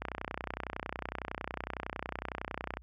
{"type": "click train", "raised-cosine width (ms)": 0.5, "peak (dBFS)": -20, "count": 86, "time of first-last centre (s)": [0.02, 2.771], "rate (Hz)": 30.9, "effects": ["added 60 Hz sine -52 dBFS peak until 2.82 s"]}